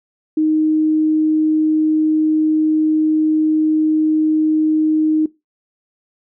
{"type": "tone", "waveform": "sine", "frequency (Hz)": 311.1, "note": "D#4", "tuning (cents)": 0, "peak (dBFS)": -12, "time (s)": [0.37, 5.26], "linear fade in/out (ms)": 5, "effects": ["noise-tail reverb RT60 0.2 s tail -19 dB re dry"]}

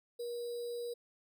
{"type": "tone with sample-and-hold", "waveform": "sine", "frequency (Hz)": 477.3, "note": "A#4", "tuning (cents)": 41, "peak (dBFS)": -37, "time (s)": [0.19, 0.94], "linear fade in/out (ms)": 10, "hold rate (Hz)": 4410, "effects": []}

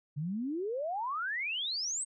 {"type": "exponential sweep", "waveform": "sine", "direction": "up", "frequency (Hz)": [138.59, 8540], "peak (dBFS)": -32, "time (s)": [0.16, 2.05], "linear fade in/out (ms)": 20, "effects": []}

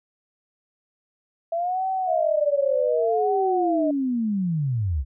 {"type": "tone with vibrato", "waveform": "sine", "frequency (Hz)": 659.3, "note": "E5", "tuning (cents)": 0, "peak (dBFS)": -22, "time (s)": [1.52, 3.91], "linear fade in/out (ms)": 5, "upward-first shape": "sine", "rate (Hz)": 0.66, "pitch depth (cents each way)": 250}
{"type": "linear sweep", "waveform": "sine", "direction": "down", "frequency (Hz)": [659.3, 60.1], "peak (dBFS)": -21, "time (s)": [2.06, 5.05], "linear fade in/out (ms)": 50}
{"effects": []}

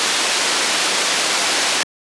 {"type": "low-pass noise", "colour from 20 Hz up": "white", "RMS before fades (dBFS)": -18, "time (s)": [0, 1.83], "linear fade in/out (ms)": 0, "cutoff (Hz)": 5700, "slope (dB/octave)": 12, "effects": ["high-pass 300 Hz 12 dB/octave", "resampled to 24000 Hz"]}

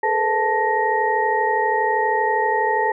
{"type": "tone cluster", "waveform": "sine", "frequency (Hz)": [424, 456.5, 505, 878, 1874], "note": ["G#4", "A#4", "B4", "A5", "A#6"], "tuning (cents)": [36, -36, 39, -4, 9], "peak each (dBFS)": [-24, -28, -27, -19, -24], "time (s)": [0.03, 2.92], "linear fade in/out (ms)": 5, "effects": []}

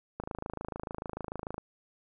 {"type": "click train", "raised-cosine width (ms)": 1, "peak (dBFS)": -22, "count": 38, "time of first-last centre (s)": [0.2, 1.581], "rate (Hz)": 26.8, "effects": []}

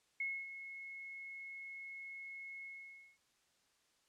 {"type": "tone with ADSR envelope", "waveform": "sine", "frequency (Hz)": 2177, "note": "C#7", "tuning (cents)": -32, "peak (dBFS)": -35, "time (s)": [0.2, 3.18], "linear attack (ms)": 4, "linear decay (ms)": 260, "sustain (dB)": -11, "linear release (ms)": 540, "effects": ["white hiss -75 dBFS RMS until 4.08 s", "low-pass 8000 Hz 12 dB/octave"]}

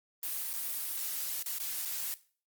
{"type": "noise with dropouts", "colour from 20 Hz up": "blue", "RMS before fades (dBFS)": -36, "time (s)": [0.23, 2.14], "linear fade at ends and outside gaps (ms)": 1, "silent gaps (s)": [[0.532, 0.537], [1.426, 1.46], [1.585, 1.6], [1.852, 1.856]], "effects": ["noise-tail reverb RT60 0.4 s tail -17 dB re dry", "Opus 32 kbps"]}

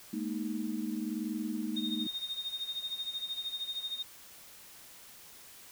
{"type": "chord", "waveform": "sine", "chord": "Ab suspended second", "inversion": "none", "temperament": "equal with one note detuned", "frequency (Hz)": [212, 233.1, 311.1], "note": ["Ab3", "Bb3", "Eb4"], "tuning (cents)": [36, 0, 0], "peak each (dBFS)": -37, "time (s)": [0.13, 2.07], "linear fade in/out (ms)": 5}
{"type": "tone with tremolo", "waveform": "sine", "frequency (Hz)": 3692, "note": "A#7", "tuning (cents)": -17, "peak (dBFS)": -32, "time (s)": [1.76, 4.03], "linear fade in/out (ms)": 10, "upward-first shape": "sine", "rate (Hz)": 13, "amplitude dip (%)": 75}
{"effects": ["white hiss -53 dBFS RMS until 5.71 s"]}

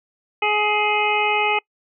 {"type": "harmonic tone", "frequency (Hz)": 420, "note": "G#4", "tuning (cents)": 19, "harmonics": [1, 2, 3, 5, 6, 7], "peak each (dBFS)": [-25, -21, -27, -25, -22, -29], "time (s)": [0.42, 1.59], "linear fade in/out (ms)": 5, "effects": ["noise-tail reverb RT60 0.1 s tail -26 dB re dry"]}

